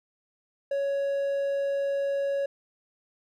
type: tone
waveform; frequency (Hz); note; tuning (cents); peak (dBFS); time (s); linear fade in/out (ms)
triangle; 557; C#5; +8; -23; 0.71-2.46; 5
effects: none